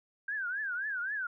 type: tone with vibrato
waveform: sine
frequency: 1568 Hz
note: G6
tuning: in tune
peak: -32 dBFS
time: 0.28-1.27 s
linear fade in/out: 5 ms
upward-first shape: triangle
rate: 3.8 Hz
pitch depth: 210 cents each way
effects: none